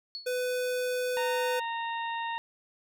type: tone with exponential decay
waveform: sine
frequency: 4395 Hz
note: C#8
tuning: 16 cents flat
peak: -33 dBFS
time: 0.15-0.38 s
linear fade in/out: 0 ms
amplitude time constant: 48 ms
type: tone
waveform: square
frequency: 499.6 Hz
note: B4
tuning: 20 cents sharp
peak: -29 dBFS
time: 0.26-1.6 s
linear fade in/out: 10 ms
type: harmonic tone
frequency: 924 Hz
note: A#5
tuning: 16 cents flat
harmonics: 1 / 2 / 3 / 4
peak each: -32 / -38 / -42 / -44 dBFS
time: 1.17-2.38 s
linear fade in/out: 0 ms
effects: none